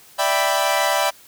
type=chord; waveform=sawtooth; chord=E minor seventh; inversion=third; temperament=equal; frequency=587.3 / 659.3 / 784 / 987.8 Hz; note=D5 / E5 / G5 / B5; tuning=0 / 0 / 0 / 0 cents; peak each=-19 dBFS; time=0.18-1.11 s; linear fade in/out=20 ms; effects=white hiss -48 dBFS RMS until 1.27 s